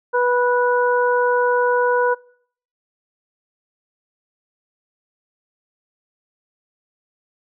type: harmonic tone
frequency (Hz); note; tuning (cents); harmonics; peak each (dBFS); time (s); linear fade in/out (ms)
490.8; B4; -11; 1 / 2 / 3; -17 / -20 / -22; 0.13-2.15; 20
effects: noise-tail reverb RT60 0.6 s tail -24 dB re dry